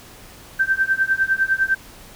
sine tone with tremolo, 1561 Hz, G6, 8 cents flat, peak -12 dBFS, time 0.59-1.75 s, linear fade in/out 10 ms, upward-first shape triangle, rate 9.9 Hz, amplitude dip 100%, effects pink hiss -43 dBFS RMS until 2.15 s

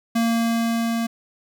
square tone with level ramp, 230.2 Hz, A#3, 22 cents flat, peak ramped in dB -18 to -22 dBFS, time 0.15-1.07 s, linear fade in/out 10 ms, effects none

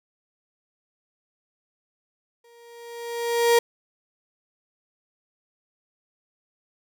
35% pulse tone with exponential growth, 470 Hz, A#4, 14 cents sharp, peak -12 dBFS, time 2.44-3.59 s, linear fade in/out 5 ms, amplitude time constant 250 ms, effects none

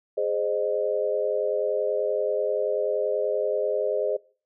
sine chord, Ab major, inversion none, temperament equal with one note detuned, 415.3 / 523.3 / 613.7 Hz, Ab4 / C5 / Eb5, 0 / 0 / -24 cents, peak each -27 dBFS, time 0.17-4.17 s, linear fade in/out 10 ms, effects noise-tail reverb RT60 0.4 s tail -22 dB re dry

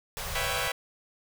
pink band-stop noise, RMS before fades -35 dBFS, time 0.17-0.68 s, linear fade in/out 0 ms, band 170 to 450 Hz, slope 48 dB/octave
10% pulse chord, C# half-diminished seventh, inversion third, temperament equal, 493.9 / 554.4 / 659.3 / 784 Hz, B4 / C#5 / E5 / G5, 0 / 0 / 0 / 0 cents, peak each -26 dBFS, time 0.35-0.72 s, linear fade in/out 5 ms
effects none

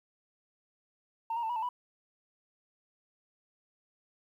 sine tone with pitch steps, 909 / 943 / 890 / 966 / 885 / 984 Hz, A#5 / A#5 / A5 / B5 / A5 / B5, -44 / +20 / +20 / -39 / +10 / -7 cents, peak -29 dBFS, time 1.3-1.69 s, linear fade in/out 5 ms, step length 65 ms, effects tanh soft clip ceiling -28 dBFS + 11-bit

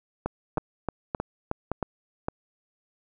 two click trains, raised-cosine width 1 ms, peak -13 / -13 dBFS, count 6 / 4, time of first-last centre 0.26-1.827 / 0.58-2.285 s, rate 3.19 / 1.76 Hz, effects none

